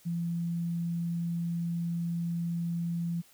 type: tone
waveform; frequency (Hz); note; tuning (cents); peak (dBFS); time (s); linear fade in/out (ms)
sine; 170; F3; -46; -29; 0.05-3.22; 20
effects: white hiss -60 dBFS RMS until 3.33 s